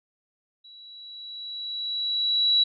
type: tone with level ramp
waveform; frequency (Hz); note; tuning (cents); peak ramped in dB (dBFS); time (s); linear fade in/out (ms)
sine; 3914; B7; -16; -46 to -16; 0.64-2.64; 10
effects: none